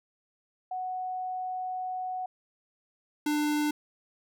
sine / square tone pair in turn, 740 / 298.1 Hz, F#5 / D4, 0 / +26 cents, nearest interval octave + major third, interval 1574 cents, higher first, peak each -31 / -26 dBFS, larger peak second, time 0.71-2.26 / 3.26-3.71 s, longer first, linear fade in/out 5 ms, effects none

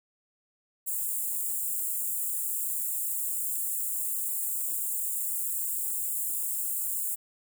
white high-pass noise, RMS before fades -31 dBFS, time 0.86-7.16 s, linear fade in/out 20 ms, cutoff 7200 Hz, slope 96 dB/octave, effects none

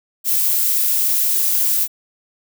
violet noise, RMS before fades -17 dBFS, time 0.24-1.88 s, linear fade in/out 50 ms, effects none

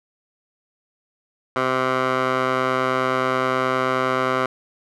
15% pulse tone with band-pass filter, 129.5 Hz, C3, 17 cents flat, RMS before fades -21 dBFS, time 1.56-4.46 s, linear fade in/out 2 ms, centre 1100 Hz, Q 1.4, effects none

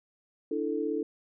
sine chord, D suspended second, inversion none, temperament just, 293.7 / 330.4 / 440.5 Hz, D4 / E4 / A4, 0 / +4 / +2 cents, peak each -33 / -33 / -31 dBFS, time 0.51-1.03 s, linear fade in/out 5 ms, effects none

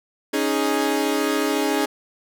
sawtooth chord, C# suspended second, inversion none, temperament equal, 277.2 / 311.1 / 415.3 Hz, C#4 / D#4 / G#4, 0 / 0 / 0 cents, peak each -20 dBFS, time 0.33-1.86 s, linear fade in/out 10 ms, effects none

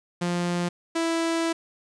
sawtooth tone pair in turn, 175 / 330.4 Hz, F3 / E4, +4 / +4 cents, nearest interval major seventh, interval 1100 cents, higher second, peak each -20 / -19 dBFS, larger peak second, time 0.21-0.69 / 0.95-1.53 s, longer second, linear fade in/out 10 ms, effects resampled to 22050 Hz + 9-bit

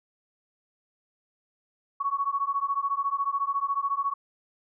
sine beating tone pair, 1108.7 / 1122.7 Hz, C#6 / C#6, 0 / +22 cents, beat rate 14 Hz, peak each -28 dBFS, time 2-4.14 s, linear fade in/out 10 ms, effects none

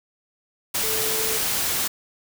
sine tone in noise, 440 Hz, A4, in tune, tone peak -30 dBFS, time 0.83-1.38 s, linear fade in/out 10 ms, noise white, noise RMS -24 dBFS, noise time 0.74-1.88 s, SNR -9 dB, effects none

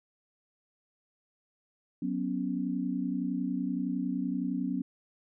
sine chord, F# suspended fourth, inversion none, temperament just, 185 / 246.7 / 277.5 Hz, F#3 / B3 / C#4, 0 / -2 / +2 cents, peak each -34 / -33 / -33 dBFS, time 2.02-4.82 s, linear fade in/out 5 ms, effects none

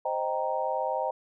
sine chord, C minor seventh, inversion none, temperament equal, 523.3 / 622.3 / 784 / 932.3 Hz, C5 / Eb5 / G5 / Bb5, 0 / 0 / 0 / 0 cents, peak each -32 dBFS, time 0.05-1.11 s, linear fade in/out 5 ms, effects none

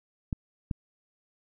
clicks, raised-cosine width 5 ms, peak -17 dBFS, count 2, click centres 0.328 / 0.712 s, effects none

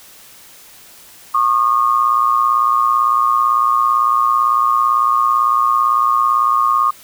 sine tone pair together, 1095 / 1212.9 Hz, C#6 / D#6, -22 / -45 cents, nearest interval major second, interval 177 cents, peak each -14 dBFS, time 1.34-6.91 s, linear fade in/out 10 ms, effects white hiss -42 dBFS RMS until 7.03 s

